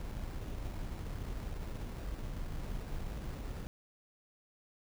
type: noise with sample-and-hold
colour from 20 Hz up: brown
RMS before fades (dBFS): -40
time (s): 0-3.67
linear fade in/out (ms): 0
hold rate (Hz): 3150
effects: none